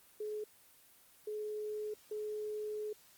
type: tone bursts at uneven times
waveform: sine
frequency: 424.6 Hz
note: G#4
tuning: 38 cents sharp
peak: -37 dBFS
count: 3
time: 0.2-0.44 / 1.27-1.94 / 2.11-2.93 s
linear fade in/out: 5 ms
effects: white hiss -63 dBFS RMS until 3.17 s + Opus 24 kbps